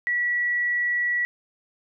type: tone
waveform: sine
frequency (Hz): 1940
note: B6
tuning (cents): -31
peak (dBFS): -21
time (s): 0.07-1.25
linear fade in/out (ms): 0
effects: none